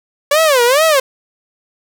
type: tone with vibrato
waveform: sawtooth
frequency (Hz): 554.4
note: C#5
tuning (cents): 0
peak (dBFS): -5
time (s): 0.31-1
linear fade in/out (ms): 5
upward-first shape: sine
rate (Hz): 2.3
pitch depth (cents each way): 270
effects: none